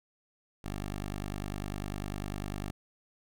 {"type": "tone", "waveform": "10% pulse", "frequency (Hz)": 50, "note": "G1", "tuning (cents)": 35, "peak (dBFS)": -27, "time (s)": [0.64, 2.71], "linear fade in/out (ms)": 5, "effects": []}